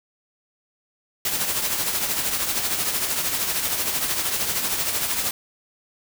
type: noise with tremolo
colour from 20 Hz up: white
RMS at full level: -22 dBFS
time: 1.25-5.31 s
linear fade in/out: 2 ms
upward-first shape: triangle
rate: 13 Hz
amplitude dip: 55%
effects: none